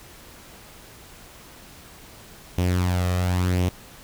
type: tone with flanger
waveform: sawtooth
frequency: 90.3 Hz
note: F#2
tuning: 42 cents flat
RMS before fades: -22 dBFS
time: 2.58-3.69 s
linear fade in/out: 0 ms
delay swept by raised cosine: 0.33 to 1.63 ms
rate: 0.93 Hz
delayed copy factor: +0.55
effects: pink hiss -46 dBFS RMS until 4.03 s